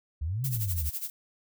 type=exponential two-way sweep; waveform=sine; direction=up then down; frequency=68.9 to 138.59 to 68.9 Hz; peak=-28 dBFS; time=0.21-0.9 s; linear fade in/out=10 ms; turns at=0.45 s
type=noise with tremolo; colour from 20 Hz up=violet; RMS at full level=-32 dBFS; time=0.44-1.1 s; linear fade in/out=2 ms; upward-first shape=sine; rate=12 Hz; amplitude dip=80%
effects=none